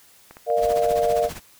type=clicks; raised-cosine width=0.5 ms; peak=-26 dBFS; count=4; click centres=0.31 / 0.369 / 0.502 / 0.718 s
type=chord; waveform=sine; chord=Bb major; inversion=none; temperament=equal with one note detuned; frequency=466.2 / 602.4 / 698.5 Hz; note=Bb4 / D5 / F5; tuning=0 / +44 / 0 cents; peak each=-22 dBFS; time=0.46-1.3 s; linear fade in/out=50 ms
type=noise with tremolo; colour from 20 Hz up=pink; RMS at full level=-33 dBFS; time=0.56-1.41 s; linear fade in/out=50 ms; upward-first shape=sine; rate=15 Hz; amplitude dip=75%
effects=white hiss -53 dBFS RMS until 1.59 s